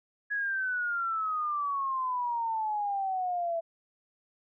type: exponential sweep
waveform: sine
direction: down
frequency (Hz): 1682 to 660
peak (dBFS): -28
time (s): 0.3-3.61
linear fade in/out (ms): 20
effects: none